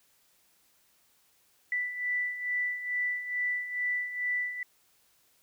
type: beating tone pair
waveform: sine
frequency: 1975.5 / 1977.8 Hz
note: B6 / B6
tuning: 0 / +2 cents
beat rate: 2.3 Hz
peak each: -36 / -30 dBFS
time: 1.72-4.63 s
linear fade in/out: 2 ms
effects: white hiss -67 dBFS RMS until 5.42 s